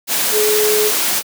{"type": "tone in noise", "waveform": "sine", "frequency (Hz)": 424.7, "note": "G#4", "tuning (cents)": 39, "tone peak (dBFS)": -14, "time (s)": [0.31, 0.92], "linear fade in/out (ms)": 50, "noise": "white", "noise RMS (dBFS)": -17, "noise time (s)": [0.07, 1.23], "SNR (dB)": 0, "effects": ["high-pass 200 Hz 12 dB/octave"]}